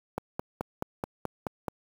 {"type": "click train", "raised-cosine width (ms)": 1, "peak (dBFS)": -16, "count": 8, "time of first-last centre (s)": [0.18, 1.682], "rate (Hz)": 4.66, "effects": ["high-pass 80 Hz 12 dB/octave", "7-bit"]}